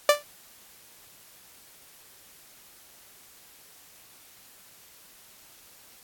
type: tone with exponential decay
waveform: sawtooth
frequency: 587.3 Hz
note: D5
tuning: in tune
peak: -8 dBFS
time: 0.09-0.23 s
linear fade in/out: 2 ms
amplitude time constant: 29 ms
effects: white hiss -53 dBFS RMS until 6.03 s + AAC 64 kbps